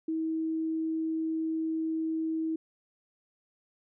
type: tone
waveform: sine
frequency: 320.8 Hz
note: E4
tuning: 47 cents flat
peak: -28 dBFS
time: 0.08-2.56 s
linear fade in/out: 5 ms
effects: none